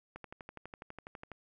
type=click train; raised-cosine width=0.5 ms; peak=-30 dBFS; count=15; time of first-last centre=0.16-1.317 s; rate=12.1 Hz; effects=none